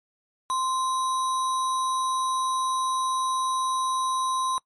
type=tone with sample-and-hold; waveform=sine; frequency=1044 Hz; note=C6; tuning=4 cents flat; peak=-23 dBFS; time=0.5-4.58 s; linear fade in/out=0 ms; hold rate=4900 Hz; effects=noise-tail reverb RT60 0.1 s tail -24 dB re dry + MP3 48 kbps